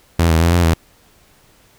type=tone with pitch steps; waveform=sawtooth; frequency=84.2 / 80.8 / 84.7 / 87.3 / 82.3 Hz; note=E2 / E2 / E2 / F2 / E2; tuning=+37 / -34 / +48 / 0 / -2 cents; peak=-7 dBFS; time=0.19-0.74 s; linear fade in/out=5 ms; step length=110 ms; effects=pink hiss -52 dBFS RMS until 1.78 s